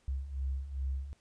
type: beating tone pair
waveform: sine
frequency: 65.41 / 67.91 Hz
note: C2 / C#2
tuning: 0 / -35 cents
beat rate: 2.5 Hz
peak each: -39 / -34 dBFS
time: 0.08-1.13 s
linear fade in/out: 0 ms
effects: pink hiss -70 dBFS RMS until 1.2 s + resampled to 22050 Hz